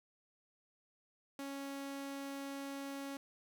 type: tone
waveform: sawtooth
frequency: 276.8 Hz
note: C#4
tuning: 2 cents flat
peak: -38 dBFS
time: 1.39-3.17 s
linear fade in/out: 2 ms
effects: 11-bit